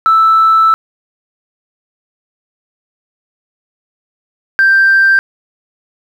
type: tone pair in turn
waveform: sine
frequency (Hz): 1318.5 / 1573.4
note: E6 / G6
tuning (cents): 0 / +6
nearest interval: minor third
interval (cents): 306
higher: second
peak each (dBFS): -4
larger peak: neither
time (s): 0.06-0.74 / 4.59-5.19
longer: first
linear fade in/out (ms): 0
effects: tanh soft clip ceiling -2 dBFS + 7-bit